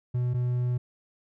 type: tone pair in turn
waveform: triangle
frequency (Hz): 123.47 / 123.47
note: B2 / B2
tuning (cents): 0 / 0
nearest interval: unison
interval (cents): 0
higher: neither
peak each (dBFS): -22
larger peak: neither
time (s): 0.14-0.34 / 0.34-0.78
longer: second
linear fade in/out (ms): 10
effects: none